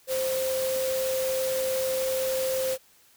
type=tone in noise; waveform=sine; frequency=523.3 Hz; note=C5; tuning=in tune; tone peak=-25 dBFS; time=0.07-2.78 s; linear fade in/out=50 ms; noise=white; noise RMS=-34 dBFS; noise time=0.07-2.78 s; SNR=+6 dB; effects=white hiss -59 dBFS RMS until 3.16 s